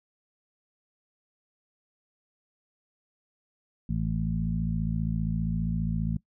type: harmonic tone with a mistuned harmonic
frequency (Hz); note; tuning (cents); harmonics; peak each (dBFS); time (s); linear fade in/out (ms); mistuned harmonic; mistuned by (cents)
55; A1; 0; 1 / 2 / 3 / 4; -32 / -33 / -29 / -33; 3.89-6.17; 5; 1; -28
effects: noise-tail reverb RT60 0.1 s tail -20 dB re dry